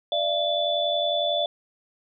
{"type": "tone cluster", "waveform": "sine", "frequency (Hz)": [590, 681, 3475], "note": ["D5", "F5", "A7"], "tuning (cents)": [8, -44, -22], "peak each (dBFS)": -26, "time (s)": [0.12, 1.46], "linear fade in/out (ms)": 2, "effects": []}